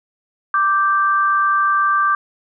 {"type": "tone pair together", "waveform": "sine", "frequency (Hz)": [1174.7, 1568], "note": ["D6", "G6"], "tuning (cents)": [0, 0], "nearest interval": "perfect fourth", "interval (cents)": 500, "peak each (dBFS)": [-14, -19], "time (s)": [0.54, 2.15], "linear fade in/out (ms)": 2, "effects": []}